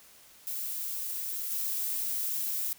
violet noise with level steps, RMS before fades -35 / -32 dBFS, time 0.47-2.73 s, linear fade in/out 0 ms, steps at 1.5 s, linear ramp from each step 20 ms, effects white hiss -56 dBFS RMS until 2.78 s

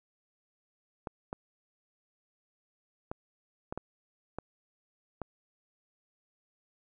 clicks, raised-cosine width 1 ms, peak -22 dBFS, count 7, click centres 1.072 / 1.329 / 3.115 / 3.725 / 3.776 / 4.386 / 5.217 s, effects none

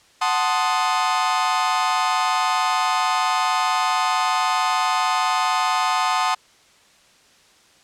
40% pulse chord, F# diminished seventh, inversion none, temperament equal, 740 / 880 / 1046.5 / 1244.5 Hz, F#5 / A5 / C6 / Eb6, 0 / 0 / 0 / 0 cents, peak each -23 dBFS, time 0.21-6.35 s, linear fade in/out 10 ms, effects white hiss -54 dBFS RMS until 7.83 s + low-pass 7000 Hz 12 dB/octave

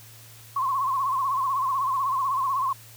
sine tone with vibrato, 1070 Hz, C6, 38 cents sharp, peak -22 dBFS, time 0.56-2.73 s, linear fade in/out 5 ms, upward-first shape sine, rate 16 Hz, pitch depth 93 cents each way, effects added 113 Hz sine -49 dBFS peak until 2.96 s + white hiss -49 dBFS RMS until 2.96 s

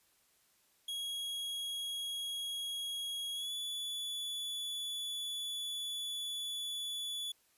45% pulse tone with pitch glide, 3310 to 3437 Hz, G#7 to A7, -6 to -41 cents, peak -37 dBFS, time 0.88-7.32 s, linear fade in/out 5 ms, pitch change +65 cents, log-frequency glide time 3.34-3.53 s, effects white hiss -71 dBFS RMS until 7.57 s + resampled to 32000 Hz

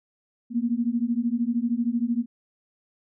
sine beating tone pair, 230 / 243 Hz, A#3 / B3, -23 / -28 cents, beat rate 13 Hz, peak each -25 dBFS, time 0.5-2.26 s, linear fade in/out 50 ms, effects none

